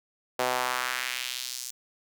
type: tone with high-pass filter sweep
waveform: sawtooth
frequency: 126.1 Hz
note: B2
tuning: 36 cents sharp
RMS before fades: -31 dBFS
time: 0.39-1.71 s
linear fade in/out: 5 ms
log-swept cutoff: 570 to 6700 Hz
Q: 1.5
effects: none